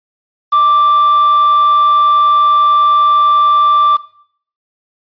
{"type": "tone with quantisation", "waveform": "triangle", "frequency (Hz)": 1174.7, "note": "D6", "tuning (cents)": 0, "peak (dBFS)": -5, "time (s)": [0.52, 3.97], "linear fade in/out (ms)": 10, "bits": 5, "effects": ["noise-tail reverb RT60 0.6 s tail -18 dB re dry", "resampled to 11025 Hz"]}